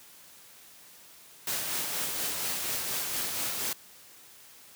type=noise with tremolo; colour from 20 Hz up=white; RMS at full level=-31 dBFS; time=1.47-3.73 s; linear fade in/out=2 ms; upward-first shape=sine; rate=4.2 Hz; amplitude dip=30%; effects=white hiss -53 dBFS RMS until 4.75 s + high-pass 80 Hz 12 dB/octave